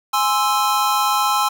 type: chord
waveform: square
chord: Ab augmented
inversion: none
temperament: equal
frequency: 830.6 / 1046.5 / 1318.5 Hz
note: Ab5 / C6 / E6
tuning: 0 / 0 / 0 cents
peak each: -21 dBFS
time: 0.13-1.49 s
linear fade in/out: 10 ms
effects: none